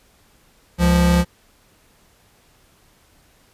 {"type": "tone pair together", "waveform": "square", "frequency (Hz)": [69.29, 174.61], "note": ["C#2", "F3"], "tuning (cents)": [0, 0], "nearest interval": "octave + major third", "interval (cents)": 1600, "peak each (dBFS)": [-18, -15], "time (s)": [0.78, 1.25], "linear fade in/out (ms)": 50, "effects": ["pink hiss -56 dBFS RMS until 3.53 s", "resampled to 32000 Hz"]}